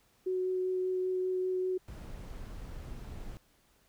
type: tone with vibrato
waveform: sine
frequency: 370 Hz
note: F#4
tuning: in tune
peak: -29 dBFS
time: 0.26-1.78 s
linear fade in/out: 10 ms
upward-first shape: sine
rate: 5.1 Hz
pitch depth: 8 cents each way
type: noise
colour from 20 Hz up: brown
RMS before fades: -43 dBFS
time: 1.88-3.37 s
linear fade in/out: 0 ms
effects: pink hiss -68 dBFS RMS until 3.88 s